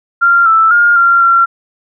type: tone with pitch steps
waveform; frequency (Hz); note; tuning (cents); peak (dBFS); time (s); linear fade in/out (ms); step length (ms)
sine; 1387 / 1322 / 1416 / 1381 / 1368; F6 / E6 / F6 / F6 / F6; -12 / +5 / +23 / -20 / -36; -5; 0.21-1.46; 20; 250
effects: none